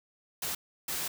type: noise bursts at uneven times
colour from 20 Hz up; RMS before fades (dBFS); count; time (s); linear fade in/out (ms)
white; -34; 2; 0.42-0.55 / 0.88-1.08; 5
effects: none